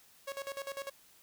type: tone with tremolo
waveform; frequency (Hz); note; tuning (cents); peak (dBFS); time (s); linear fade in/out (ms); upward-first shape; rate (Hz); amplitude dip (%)
sawtooth; 552; C#5; -7; -33; 0.27-0.9; 10; square; 10; 80
effects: white hiss -62 dBFS RMS until 1.22 s